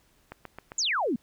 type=click train; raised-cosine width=0.5 ms; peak=-24 dBFS; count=4; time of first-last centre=0.32-0.719 s; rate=7.52 Hz
type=exponential sweep; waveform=sine; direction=down; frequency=7459 to 207.7 Hz; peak=-24 dBFS; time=0.78-1.16 s; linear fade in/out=5 ms
effects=pink hiss -65 dBFS RMS until 1.22 s